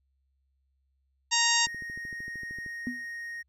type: harmonic tone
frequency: 932.3 Hz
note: A#5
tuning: in tune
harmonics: 1 / 2 / 3 / 4 / 5 / 6 / 7 / 8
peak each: -31 / -31 / -31 / -31 / -31 / -31 / -31 / -31 dBFS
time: 1.31-1.67 s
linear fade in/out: 20 ms
type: tone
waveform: triangle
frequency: 1864.7 Hz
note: A#6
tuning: in tune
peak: -34 dBFS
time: 1.37-3.43 s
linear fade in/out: 20 ms
type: click train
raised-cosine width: 3 ms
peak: -34 dBFS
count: 14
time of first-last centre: 1.67-2.662 s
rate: 13.1 Hz
type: tone with exponential decay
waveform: sine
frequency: 246.9 Hz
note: B3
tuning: in tune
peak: -26 dBFS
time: 2.87-3.05 s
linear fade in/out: 0 ms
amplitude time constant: 38 ms
effects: added 67 Hz sine -70 dBFS peak until 3.48 s